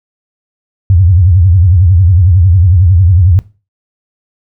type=tone with vibrato; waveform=sine; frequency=90 Hz; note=F#2; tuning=47 cents flat; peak=-3 dBFS; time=0.9-3.39 s; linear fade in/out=0 ms; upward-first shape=triangle; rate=11 Hz; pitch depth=220 cents each way; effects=noise-tail reverb RT60 0.3 s tail -18 dB re dry